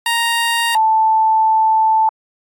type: tone pair in turn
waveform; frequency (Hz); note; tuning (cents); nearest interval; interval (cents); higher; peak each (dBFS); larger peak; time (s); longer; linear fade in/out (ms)
15% pulse / sine; 932.3 / 880; A#5 / A5; 0 / 0; minor second; 100; first; -8 / -10; first; 0.06-0.75 / 0.75-2.09; second; 2
effects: AAC 64 kbps